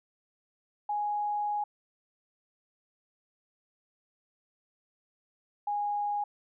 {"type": "tone pair in turn", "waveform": "sine", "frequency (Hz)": [830.6, 823.9], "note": ["G#5", "G#5"], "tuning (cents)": [0, -14], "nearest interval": "unison", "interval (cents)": 14, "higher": "first", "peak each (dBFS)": -28, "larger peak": "neither", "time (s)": [[0.89, 1.64], [5.67, 6.24]], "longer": "first", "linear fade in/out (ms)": 5, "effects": []}